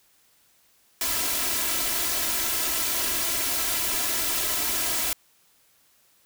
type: noise with comb filter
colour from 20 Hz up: white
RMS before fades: -26 dBFS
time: 1.01-5.13 s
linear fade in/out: 2 ms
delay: 3 ms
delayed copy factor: +0.7
effects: white hiss -62 dBFS RMS until 6.25 s